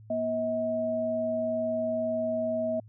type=tone pair together; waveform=sine; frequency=238.8 / 639.1 Hz; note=A#3 / D#5; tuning=+42 / +46 cents; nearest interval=octave + perfect fourth; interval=1704 cents; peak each=-33 / -27 dBFS; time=0.1-2.8 s; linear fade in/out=5 ms; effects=added 108 Hz sine -48 dBFS peak until 2.88 s